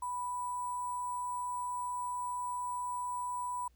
sine tone with sample-and-hold, 987.8 Hz, B5, in tune, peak -34 dBFS, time 0.02-3.68 s, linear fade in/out 5 ms, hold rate 8820 Hz, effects added 60 Hz sine -62 dBFS peak until 3.75 s + pink hiss -75 dBFS RMS until 3.75 s

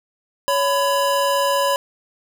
square tone pair together, 560 / 1001 Hz, C#5 / B5, +18 / +23 cents, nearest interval minor seventh, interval 1005 cents, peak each -20 dBFS, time 0.48-1.76 s, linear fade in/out 0 ms, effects none

